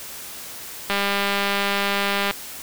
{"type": "click train", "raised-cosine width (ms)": 0.3, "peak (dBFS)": -6, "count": 283, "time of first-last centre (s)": [0.9, 2.31], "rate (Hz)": 200, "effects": ["white hiss -36 dBFS RMS until 2.62 s"]}